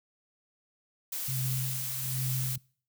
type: noise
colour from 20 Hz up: blue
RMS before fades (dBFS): -35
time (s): 1.12-2.56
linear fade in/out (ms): 5
type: tone with tremolo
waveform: sine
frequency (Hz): 129.2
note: C3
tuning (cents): -21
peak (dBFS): -29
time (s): 1.28-2.58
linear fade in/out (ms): 5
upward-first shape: sine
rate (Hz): 1.2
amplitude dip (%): 80
effects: noise-tail reverb RT60 0.5 s tail -26 dB re dry